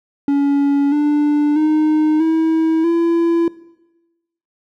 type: tone with pitch steps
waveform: triangle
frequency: 282.3 / 295 / 308.2 / 322 / 336.5 Hz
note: C#4 / D4 / D#4 / E4 / E4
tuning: +32 / +8 / -16 / -41 / +36 cents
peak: -10 dBFS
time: 0.28-3.48 s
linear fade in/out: 2 ms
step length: 640 ms
effects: noise-tail reverb RT60 1.0 s tail -19 dB re dry